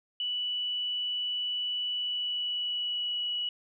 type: tone with pitch glide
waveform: sine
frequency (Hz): 2960 to 2933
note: F#7 to F#7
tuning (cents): 0 to -16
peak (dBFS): -29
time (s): 0.2-3.49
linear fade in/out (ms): 2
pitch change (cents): -16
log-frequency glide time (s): 1.91-3.19
effects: none